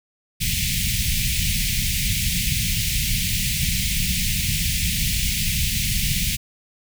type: band-stop noise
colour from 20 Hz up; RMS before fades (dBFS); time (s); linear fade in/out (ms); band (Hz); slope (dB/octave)
pink; -22; 0.4-6.37; 20; 200 to 2100; 48
effects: none